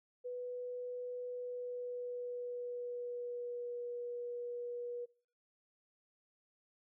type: tone with pitch glide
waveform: sine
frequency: 493.9 to 482.9 Hz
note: B4 to B4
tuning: 0 to -39 cents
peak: -39 dBFS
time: 0.24-5.06 s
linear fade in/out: 20 ms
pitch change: -39 cents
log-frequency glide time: 1.27-3.79 s
effects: noise-tail reverb RT60 0.4 s tail -22 dB re dry